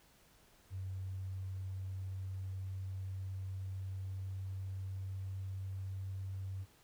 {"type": "tone with pitch glide", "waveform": "triangle", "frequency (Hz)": [94.6, 95.81], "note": ["F#2", "G2"], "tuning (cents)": [39, -39], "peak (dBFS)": -35, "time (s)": [0.7, 6.66], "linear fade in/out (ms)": 50, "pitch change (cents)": 22, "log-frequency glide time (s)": [0.85, 5.94], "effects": ["tanh soft clip ceiling -37 dBFS", "pink hiss -66 dBFS RMS until 6.83 s"]}